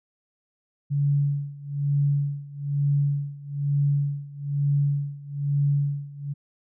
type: tone with tremolo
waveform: sine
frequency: 142.6 Hz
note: C#3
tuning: 49 cents sharp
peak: -18 dBFS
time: 0.9-6.34 s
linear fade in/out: 20 ms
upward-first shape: sine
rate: 1.1 Hz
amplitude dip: 90%
effects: none